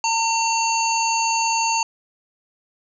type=harmonic tone with a mistuned harmonic; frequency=909 Hz; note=A#5; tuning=44 cents flat; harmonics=1 / 3 / 5 / 7 / 8; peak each=-20 / -25 / -27 / -28 / -29 dBFS; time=0.04-1.83 s; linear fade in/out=2 ms; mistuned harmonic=8; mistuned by=-76 cents; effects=none